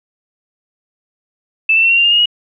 sine tone with pitch steps, 2637 / 2672 / 2708 / 2744 / 2781 / 2818 / 2856 / 2894 Hz, E7 / E7 / E7 / F7 / F7 / F7 / F7 / F#7, 0 / +23 / +46 / -31 / -8 / +15 / +38 / -39 cents, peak -8 dBFS, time 1.69-2.258 s, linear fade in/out 5 ms, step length 71 ms, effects none

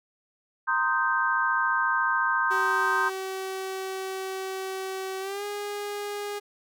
sine chord, C minor seventh, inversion third, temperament equal with one note detuned, 932.3 / 1046.5 / 1244.5 / 1559.9 Hz, Bb5 / C6 / Eb6 / G6, 0 / 0 / 0 / -9 cents, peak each -30 / -28 / -29 / -25 dBFS, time 0.67-3.1 s, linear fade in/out 20 ms
sawtooth tone with pitch glide, 380.8 to 410.5 Hz, F#4 to G#4, +50 to -20 cents, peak -27 dBFS, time 2.5-6.4 s, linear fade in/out 20 ms, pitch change +130 cents, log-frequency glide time 5.2-5.44 s
effects none

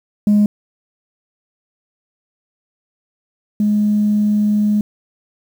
sine tone pair in turn, 207.7 / 209.3 Hz, G#3 / G#3, 0 / +14 cents, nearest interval unison, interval 14 cents, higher second, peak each -7 / -11 dBFS, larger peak first, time 0.27-0.46 / 3.6-4.81 s, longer second, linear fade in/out 2 ms, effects tanh soft clip ceiling -7 dBFS + 7-bit

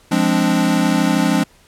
square chord, D half-diminished seventh, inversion first, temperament equal, 174.61 / 207.7 / 261.6 / 293.7 Hz, F3 / Ab3 / C4 / D4, 0 / 0 / 0 / 0 cents, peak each -20 dBFS, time 0.11-1.44 s, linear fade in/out 10 ms, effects pink hiss -51 dBFS RMS until 1.67 s + low-pass 12000 Hz 12 dB/octave

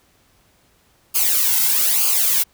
blue noise with flanger, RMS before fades -17 dBFS, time 1.14-2.44 s, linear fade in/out 20 ms, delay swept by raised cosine 0.53 to 1.73 ms, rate 1.1 Hz, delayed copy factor -0.75, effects pink hiss -58 dBFS RMS until 2.53 s

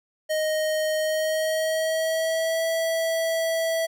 square tone with pitch glide, 622.3 to 654.7 Hz, D#5 to E5, 0 to -12 cents, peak -23 dBFS, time 0.29-3.87 s, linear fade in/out 20 ms, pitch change +88 cents, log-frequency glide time 0.99-2.65 s, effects none

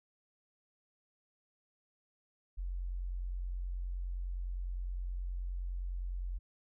sine tone, 44.84 Hz, F1, 46 cents sharp, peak -35 dBFS, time 2.57-6.39 s, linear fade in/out 20 ms, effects none

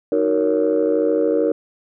sine chord, D# minor seventh, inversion none, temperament just, 311.1 / 373.4 / 466.7 / 560 Hz, D#4 / F#4 / A#4 / C#5, 0 / +16 / +2 / +18 cents, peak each -20 / -23 / -17 / -21 dBFS, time 0.12-1.52 s, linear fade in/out 2 ms, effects tanh soft clip ceiling -8 dBFS

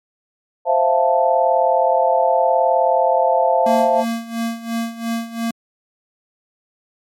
sine chord, F major seventh, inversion second, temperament equal, 523.3 / 659.3 / 698.5 / 880 Hz, C5 / E5 / F5 / A5, 0 / 0 / 0 / 0 cents, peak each -18 dBFS, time 0.65-4.05 s, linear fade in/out 50 ms
square tone with tremolo, 230 Hz, A#3, 23 cents flat, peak -19 dBFS, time 3.66-5.51 s, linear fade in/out 5 ms, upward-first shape sine, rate 2.9 Hz, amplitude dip 80%
effects MP3 64 kbps

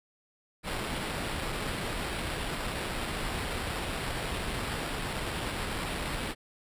pink noise with sample-and-hold, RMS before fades -34 dBFS, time 0.63-6.35 s, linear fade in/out 50 ms, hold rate 6300 Hz, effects resampled to 32000 Hz

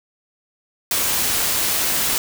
white noise, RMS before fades -20 dBFS, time 0.91-2.18 s, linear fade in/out 2 ms, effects none

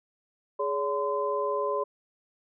sine tone cluster, 416.4 / 567 / 1025 Hz, G#4 / C#5 / C6, +5 / +39 / -36 cents, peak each -30 dBFS, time 0.59-1.84 s, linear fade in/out 10 ms, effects none

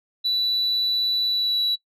sine tone with pitch glide, 3958 to 3928 Hz, B7 to B7, +3 to -10 cents, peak -18 dBFS, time 0.24-1.76 s, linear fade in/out 20 ms, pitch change -13 cents, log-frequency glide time 1.26-1.61 s, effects noise-tail reverb RT60 0.1 s tail -19 dB re dry + tanh soft clip ceiling -17 dBFS

